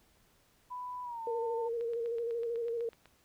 sine tone with pitch glide, 993 to 900.1 Hz, B5 to A5, +9 to +39 cents, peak -38 dBFS, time 0.7-1.69 s, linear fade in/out 20 ms, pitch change -170 cents, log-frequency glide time 1.03-1.23 s
sine tone with vibrato, 466.2 Hz, A#4, in tune, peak -32 dBFS, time 1.27-2.89 s, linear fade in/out 2 ms, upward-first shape square, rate 13 Hz, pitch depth 30 cents each way
click train, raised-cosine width 0.3 ms, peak -38 dBFS, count 11, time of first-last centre 1.81-3.057 s, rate 8.02 Hz
effects pink hiss -68 dBFS RMS until 3.24 s

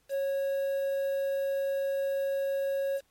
triangle tone with quantisation, 550 Hz, C#5, 14 cents flat, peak -25 dBFS, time 0.09-3.01 s, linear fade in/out 50 ms, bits 8, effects pink hiss -70 dBFS RMS until 3.1 s + MP3 64 kbps

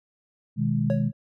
sine chord, G# minor, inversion first, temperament just, 124.59 / 155.74 / 207.7 Hz, B2 / D#3 / G#3, +16 / +2 / 0 cents, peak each -26 / -26 / -25 dBFS, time 0.56-1.12 s, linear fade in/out 50 ms
triangle tone with exponential decay, 554.4 Hz, C#5, in tune, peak -20 dBFS, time 0.9-1.13 s, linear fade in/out 0 ms, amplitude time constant 48 ms
effects none

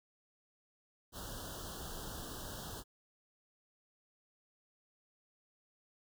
pink band-stop noise, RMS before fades -45 dBFS, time 1.12-2.84 s, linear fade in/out 50 ms, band 1700 to 2900 Hz, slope 96 dB/octave, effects none

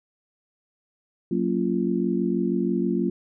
sine chord, Gb major seventh, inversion none, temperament just, 185 / 231.2 / 277.5 / 346.9 Hz, Gb3 / Bb3 / Db4 / F4, 0 / -14 / +2 / -12 cents, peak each -26 / -26 / -29 / -26 dBFS, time 1.31-3.1 s, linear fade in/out 5 ms, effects none

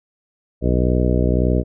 harmonic tone, 61.74 Hz, B1, in tune, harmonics 1 / 2 / 3 / 4 / 5 / 6 / 7 / 8 / 10, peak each -18 / -21 / -23 / -24 / -25 / -26 / -26 / -27 / -28 dBFS, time 0.61-1.64 s, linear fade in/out 50 ms, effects none

